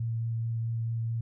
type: tone with vibrato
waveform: sine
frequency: 114.6 Hz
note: A#2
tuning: 29 cents flat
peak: -28 dBFS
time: 0-1.21 s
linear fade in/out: 5 ms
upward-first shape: sine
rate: 4.6 Hz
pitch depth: 10 cents each way
effects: none